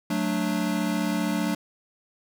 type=chord; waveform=square; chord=D major; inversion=first; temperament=equal; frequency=185 / 220 / 293.7 Hz; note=F#3 / A3 / D4; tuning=0 / 0 / 0 cents; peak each=-29 dBFS; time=0.1-1.55 s; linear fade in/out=5 ms; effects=none